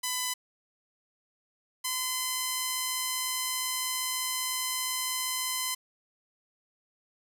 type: tone pair in turn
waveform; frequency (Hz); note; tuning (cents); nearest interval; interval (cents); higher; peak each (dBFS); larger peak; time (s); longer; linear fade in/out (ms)
5% pulse; 1005 / 1023.2; B5 / C6; +30 / -39; unison; 31; second; -17; neither; 0.03-0.34 / 1.84-5.75; second; 10
effects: none